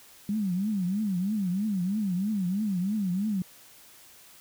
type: tone with vibrato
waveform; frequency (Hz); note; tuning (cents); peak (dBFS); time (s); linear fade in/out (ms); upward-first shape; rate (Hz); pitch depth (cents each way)
sine; 196; G3; 0; -25; 0.29-3.42; 2; triangle; 3.1; 220
effects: white hiss -53 dBFS RMS until 4.4 s